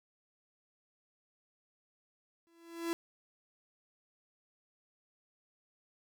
45% pulse tone with exponential growth, 335.4 Hz, E4, 30 cents sharp, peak -30 dBFS, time 2.47-2.93 s, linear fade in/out 0 ms, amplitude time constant 100 ms, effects none

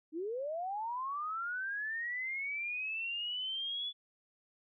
sine linear sweep, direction up, 297.2 to 3448 Hz, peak -35 dBFS, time 0.12-3.93 s, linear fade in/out 50 ms, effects none

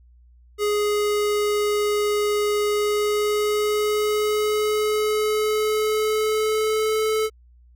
square tone with pitch glide, 416 to 435.2 Hz, G#4 to A4, +3 to -19 cents, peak -20 dBFS, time 0.58-7.3 s, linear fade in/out 50 ms, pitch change +78 cents, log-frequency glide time 2.67-7.01 s, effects added 60 Hz sine -49 dBFS peak until 7.75 s

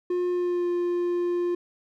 triangle tone with pitch glide, 356.8 to 350.9 Hz, F4 to F4, +37 to +8 cents, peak -21 dBFS, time 0.1-1.55 s, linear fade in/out 5 ms, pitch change -29 cents, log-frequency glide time 0.3-0.68 s, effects none

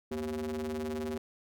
square ring-modulated tone, 75.6 Hz, D#2, 49 cents flat, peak -31 dBFS, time 0.11-1.18 s, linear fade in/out 5 ms, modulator 312 Hz, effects none

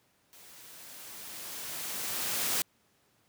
white noise with level ramp, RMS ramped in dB -54 to -29 dBFS, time 0.33-2.62 s, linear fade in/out 0 ms, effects pink hiss -69 dBFS RMS until 3.28 s + high-pass 100 Hz 12 dB/octave

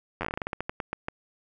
slowing click train, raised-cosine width 0.5 ms, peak -15 dBFS, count 17, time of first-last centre 0.21-1.084 s, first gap 10 ms, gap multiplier 1.2, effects none

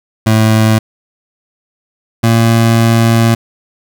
25% pulse tone pair in turn, 110 / 114.64 Hz, A2 / A#2, 0 / -28 cents, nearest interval minor second, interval 72 cents, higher second, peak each -3 dBFS, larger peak neither, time 0.26-0.79 / 2.23-3.35 s, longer second, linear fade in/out 10 ms, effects none

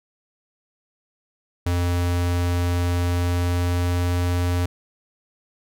square tone with pitch glide, 87.8 to 88.36 Hz, F2 to F2, +10 to +21 cents, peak -20 dBFS, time 1.66-4.66 s, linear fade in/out 5 ms, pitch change +11 cents, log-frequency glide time 3.01-4.23 s, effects none

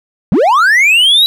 triangle linear sweep, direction up, 145.1 to 3951 Hz, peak -4 dBFS, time 0.32-1.26 s, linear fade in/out 0 ms, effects none

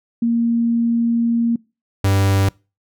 sine / 45% pulse tone pair in turn, 233.1 / 97.75 Hz, A#3 / G2, 0 / -4 cents, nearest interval octave + minor third, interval 1504 cents, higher first, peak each -14 / -13 dBFS, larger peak second, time 0.22-1.56 / 2.04-2.49 s, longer first, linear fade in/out 5 ms, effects noise-tail reverb RT60 0.3 s tail -25 dB re dry

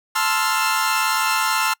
sawtooth chord, F major seventh, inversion first, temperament equal, 880 / 1046.5 / 1318.5 / 1396.9 Hz, A5 / C6 / E6 / F6, 0 / 0 / 0 / 0 cents, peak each -20 dBFS, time 0.15-1.74 s, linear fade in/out 10 ms, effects noise-tail reverb RT60 0.1 s tail -25 dB re dry

